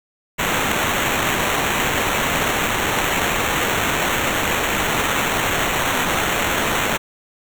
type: noise with sample-and-hold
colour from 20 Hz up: white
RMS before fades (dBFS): -20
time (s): 0.38-6.98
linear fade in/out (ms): 20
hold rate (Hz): 4900
effects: none